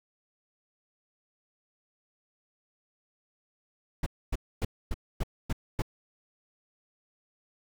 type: noise bursts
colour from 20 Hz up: brown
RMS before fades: -28 dBFS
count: 7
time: 4.03-5.821 s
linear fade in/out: 5 ms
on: 33 ms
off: 260 ms
effects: none